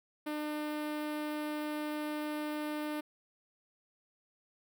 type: tone with notch filter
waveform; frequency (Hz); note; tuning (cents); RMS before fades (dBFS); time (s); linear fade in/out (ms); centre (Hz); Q
sawtooth; 301.1; D4; +43; -37; 0.26-3.01; 10; 6600; 0.85
effects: none